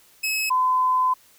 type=tone pair in turn; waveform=sawtooth / sine; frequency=2573 / 1018.4 Hz; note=E7 / C6; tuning=-43 / -47 cents; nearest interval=octave + major third; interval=1604 cents; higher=first; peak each=-19 / -17 dBFS; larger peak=second; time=0.23-0.5 / 0.5-1.14 s; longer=second; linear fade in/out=10 ms; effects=white hiss -55 dBFS RMS until 1.38 s